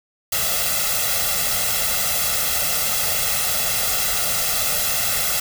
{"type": "noise with comb filter", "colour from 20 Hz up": "white", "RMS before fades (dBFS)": -21, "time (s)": [0.32, 5.4], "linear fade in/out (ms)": 5, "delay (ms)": 1.5, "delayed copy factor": 1, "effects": []}